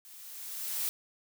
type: noise with level ramp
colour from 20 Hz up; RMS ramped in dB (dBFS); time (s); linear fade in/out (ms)
blue; -52 to -31; 0.05-0.89; 0
effects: none